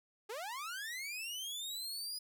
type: linear sweep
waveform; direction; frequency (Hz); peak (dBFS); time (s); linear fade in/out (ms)
sawtooth; up; 392 to 4988; -37; 0.29-2.19; 10
effects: none